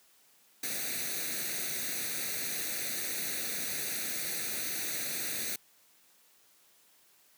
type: noise with comb filter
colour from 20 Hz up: white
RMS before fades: -35 dBFS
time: 0.63-5.56 s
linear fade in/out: 5 ms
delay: 0.48 ms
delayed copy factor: +0.75
effects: white hiss -64 dBFS RMS until 7.37 s + high-pass 150 Hz 12 dB/octave